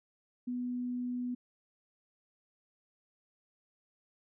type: tone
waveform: sine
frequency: 246.9 Hz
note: B3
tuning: in tune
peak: -33 dBFS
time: 0.47-1.35 s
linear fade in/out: 10 ms
effects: none